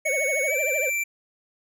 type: tone with vibrato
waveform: triangle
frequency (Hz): 567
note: C#5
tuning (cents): +39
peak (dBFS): -24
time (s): 0.05-0.9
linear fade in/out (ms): 10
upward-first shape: triangle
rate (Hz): 13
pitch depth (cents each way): 240
type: tone with pitch glide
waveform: square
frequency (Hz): 2220 to 2345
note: C#7 to D7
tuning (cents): +2 to -3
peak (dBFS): -24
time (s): 0.05-1.04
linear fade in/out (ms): 10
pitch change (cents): +95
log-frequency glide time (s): 0.46-0.57
effects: none